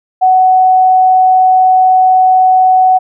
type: tone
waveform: sine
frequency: 746 Hz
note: F#5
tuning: 14 cents sharp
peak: -4 dBFS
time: 0.21-2.99 s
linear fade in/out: 20 ms
effects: none